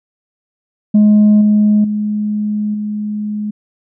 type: tone with level steps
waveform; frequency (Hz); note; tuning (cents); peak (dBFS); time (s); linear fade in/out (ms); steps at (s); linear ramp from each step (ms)
sine; 210.1; G#3; +20; -3 / -6 / -14 / -17; 0.94-3.51; 10; 1.41 / 1.84 / 2.74; 5
effects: tanh soft clip ceiling -4 dBFS